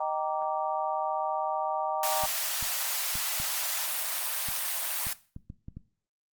sine chord, Eb major seventh, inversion none, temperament just, 622.3 / 777.8 / 933.4 / 1166.7 Hz, Eb5 / G5 / Bb5 / D6, 0 / -14 / +2 / -12 cents, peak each -33 / -31 / -33 / -36 dBFS, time 0-2.26 s, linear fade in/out 5 ms
white high-pass noise, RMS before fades -31 dBFS, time 2.03-5.13 s, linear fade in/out 2 ms, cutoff 590 Hz, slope 48 dB/octave
clicks, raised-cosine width 5 ms, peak -28 dBFS, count 10, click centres 2.237 / 2.627 / 3.155 / 3.4 / 4.487 / 5.069 / 5.364 / 5.501 / 5.684 / 5.77 s
effects noise-tail reverb RT60 0.4 s tail -18 dB re dry + Opus 32 kbps

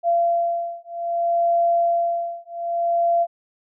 sine beating tone pair, 684 / 684.62 Hz, F5 / F5, -36 / -35 cents, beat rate 0.62 Hz, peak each -21 dBFS, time 0.03-3.27 s, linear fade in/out 50 ms, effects none

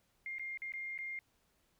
sine tone with dropouts, 2117 Hz, C7, 20 cents sharp, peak -39 dBFS, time 0.26-1.19 s, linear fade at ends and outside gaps 1 ms, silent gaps 0.384-0.395 / 0.574-0.619 / 0.721-0.737 / 0.978-0.988 s, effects pink hiss -75 dBFS RMS until 1.79 s

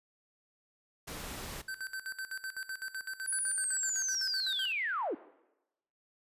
pink noise, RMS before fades -42 dBFS, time 1.07-1.62 s, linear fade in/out 10 ms
square tone with tremolo, 1545 Hz, G6, 26 cents flat, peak -37 dBFS, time 1.68-4.72 s, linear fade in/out 5 ms, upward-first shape square, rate 7.9 Hz, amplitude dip 80%
sine linear sweep, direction down, 10540 to 247.3 Hz, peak -31 dBFS, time 3.27-5.15 s, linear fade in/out 10 ms
effects noise-tail reverb RT60 0.9 s tail -17 dB re dry + resampled to 32000 Hz

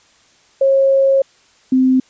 sine tone pair in turn, 542 / 259.1 Hz, C#5 / C4, -39 / -17 cents, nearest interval octave + minor second, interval 1278 cents, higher first, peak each -9 dBFS, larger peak neither, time 0.61-1.22 / 1.72-2 s, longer first, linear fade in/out 5 ms, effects white hiss -52 dBFS RMS until 2.09 s + resampled to 16000 Hz

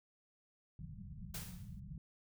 white low-pass noise, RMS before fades -49 dBFS, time 0.79-1.98 s, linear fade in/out 2 ms, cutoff 200 Hz, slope 96 dB/octave
white noise with exponential decay, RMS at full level -43 dBFS, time 1.34-1.8 s, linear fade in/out 5 ms, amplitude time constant 100 ms
effects none

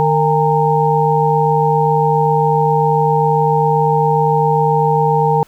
harmonic tone with a mistuned harmonic, 152.9 Hz, D#3, 30 cents flat, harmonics 1 / 3 / 5 / 6, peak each -16 / -16 / -16 / -16 dBFS, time 0-5.43 s, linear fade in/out 0 ms, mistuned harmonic 5, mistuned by +100 cents, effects pink hiss -49 dBFS RMS until 5.47 s

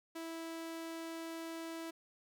sawtooth tone, 328.4 Hz, E4, 6 cents flat, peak -38 dBFS, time 0.15-1.91 s, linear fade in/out 10 ms, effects none

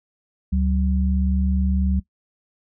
sine tone pair together, 70.94 / 189.4 Hz, C#2 / F#3, +41 / +41 cents, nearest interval octave + perfect fourth, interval 1700 cents, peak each -19 / -22 dBFS, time 0.52-2 s, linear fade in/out 10 ms, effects noise-tail reverb RT60 0.1 s tail -18 dB re dry

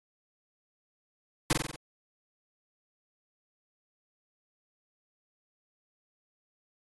pink noise with echo, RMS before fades -24 dBFS, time 1.5-1.53 s, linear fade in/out 2 ms, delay 46 ms, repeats 5, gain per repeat -4 dB, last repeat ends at 1.76 s, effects AAC 32 kbps

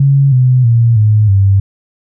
sine tone with pitch steps, 138.59 / 127.09 / 116.54 / 106.87 / 98 Hz, C#3 / C3 / A#2 / A2 / G2, 0 / -50 / 0 / -50 / 0 cents, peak -5 dBFS, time 0-1.6 s, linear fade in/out 5 ms, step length 320 ms, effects none

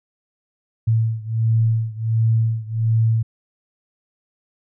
sine beating tone pair, 112.1 / 113.5 Hz, A2 / A#2, +33 / -46 cents, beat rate 1.4 Hz, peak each -18 / -20 dBFS, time 0.87-3.23 s, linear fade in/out 10 ms, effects none

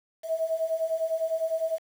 sine beating tone pair, 641 / 650.9 Hz, E5 / E5, -49 / -22 cents, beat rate 9.9 Hz, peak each -30 / -27 dBFS, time 0.23-1.79 s, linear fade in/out 50 ms, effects 8-bit

